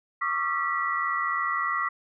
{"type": "tone cluster", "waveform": "sine", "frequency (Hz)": [1114, 1194, 1357, 1949], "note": ["C#6", "D6", "E6", "B6"], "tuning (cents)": [8, 28, 50, -23], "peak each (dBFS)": [-30, -30, -32, -29], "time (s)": [0.21, 1.89], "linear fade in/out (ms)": 10, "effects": []}